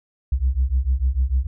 sine beating tone pair, 61.74 / 68.44 Hz, B1 / C#2, 0 / -22 cents, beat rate 6.7 Hz, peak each -19 dBFS, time 0.32-1.47 s, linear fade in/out 5 ms, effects tanh soft clip ceiling -12 dBFS

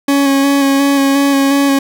40% pulse tone with vibrato, 277.2 Hz, C#4, in tune, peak -8 dBFS, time 0.08-1.79 s, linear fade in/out 5 ms, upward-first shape square, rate 2.8 Hz, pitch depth 16 cents each way, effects none

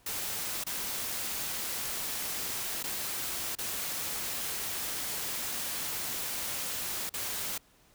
white noise with dropouts, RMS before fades -35 dBFS, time 0.06-7.58 s, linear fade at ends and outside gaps 5 ms, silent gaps 0.639-0.665 / 2.829-2.838 / 3.553-3.585 / 7.094-7.138 s, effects pink hiss -63 dBFS RMS until 7.94 s

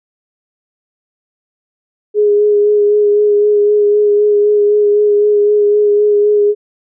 sine tone with vibrato, 415.3 Hz, G#4, in tune, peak -7 dBFS, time 2.14-6.55 s, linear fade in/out 50 ms, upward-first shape sine, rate 3.9 Hz, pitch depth 18 cents each way, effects none

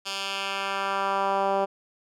10% pulse tone with band-pass filter sweep, 196 Hz, G3, in tune, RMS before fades -27 dBFS, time 0.05-1.66 s, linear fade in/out 20 ms, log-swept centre 4200 to 610 Hz, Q 1.3, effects none

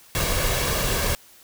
pink noise with comb filter, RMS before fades -23 dBFS, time 0.15-1.15 s, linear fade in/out 0 ms, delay 1.8 ms, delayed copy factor +0.5, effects white hiss -51 dBFS RMS until 1.43 s

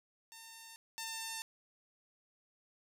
5% pulse tone pair in turn, 906 / 899.2 Hz, A#5 / A5, -50 / +37 cents, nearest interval unison, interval 13 cents, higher first, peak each -39 / -28 dBFS, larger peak second, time 0.32-0.76 / 0.98-1.42 s, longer neither, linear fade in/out 0 ms, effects none

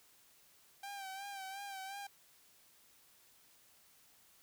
sawtooth tone with vibrato, 784 Hz, G5, in tune, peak -40 dBFS, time 0.83-2.07 s, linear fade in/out 5 ms, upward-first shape sine, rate 2.8 Hz, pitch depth 50 cents each way, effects white hiss -66 dBFS RMS until 4.42 s

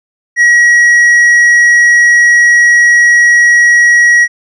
sine tone with tanh clipping, 1910 Hz, A#6, 42 cents sharp, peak -4 dBFS, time 0.36-4.28 s, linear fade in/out 50 ms, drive 5 dB, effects none

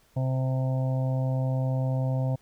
harmonic tone, 130.7 Hz, C3, 1 cent flat, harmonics 1 / 2 / 4 / 5 / 6 / 7, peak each -24 / -36 / -36 / -38 / -45 / -45 dBFS, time 0.16-2.36 s, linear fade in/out 10 ms, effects pink hiss -63 dBFS RMS until 2.41 s

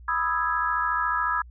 sine chord, E major seventh, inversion second, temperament equal, 987.8 / 1244.5 / 1318.5 / 1661.2 Hz, B5 / D#6 / E6 / G#6, 0 / 0 / 0 / 0 cents, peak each -28 dBFS, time 0.08-1.42 s, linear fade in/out 5 ms, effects added 60 Hz sine -43 dBFS peak until 1.5 s

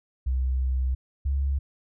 sine tone pair in turn, 64.4 / 68.93 Hz, C2 / C#2, -27 / -9 cents, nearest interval minor second, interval 118 cents, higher second, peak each -22 dBFS, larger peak neither, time 0.26-0.95 / 1.25-1.59 s, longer first, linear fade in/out 10 ms, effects none

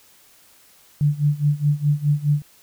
sine tone with tremolo, 146.83 Hz, D3, in tune, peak -13 dBFS, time 1.01-2.42 s, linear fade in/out 0 ms, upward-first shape sine, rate 4.8 Hz, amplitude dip 90%, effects white hiss -53 dBFS RMS until 2.62 s

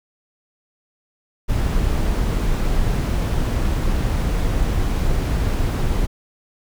brown noise, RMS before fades -19 dBFS, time 1.48-6.07 s, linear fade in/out 20 ms, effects none

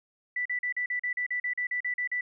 sine tone bursts, 1975.5 Hz, B6, in tune, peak -27 dBFS, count 14, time 0.36-2.21 s, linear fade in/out 5 ms, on 95 ms, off 40 ms, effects none

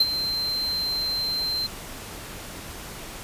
triangle tone with ADSR envelope, 4122 Hz, C8, 27 cents flat, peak -12 dBFS, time 0-1.67 s, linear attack 6 ms, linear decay 38 ms, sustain -11 dB, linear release 11 ms, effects pink hiss -38 dBFS RMS until 3.23 s + resampled to 32000 Hz

